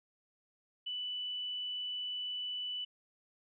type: tone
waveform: sine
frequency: 2978 Hz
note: F#7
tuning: 11 cents sharp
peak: -36 dBFS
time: 0.86-2.85 s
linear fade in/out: 10 ms
effects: none